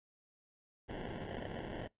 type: noise with sample-and-hold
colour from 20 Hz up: white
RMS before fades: -43 dBFS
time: 0.88-1.88 s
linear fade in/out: 20 ms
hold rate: 1225 Hz
effects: noise-tail reverb RT60 0.2 s tail -25 dB re dry + resampled to 8000 Hz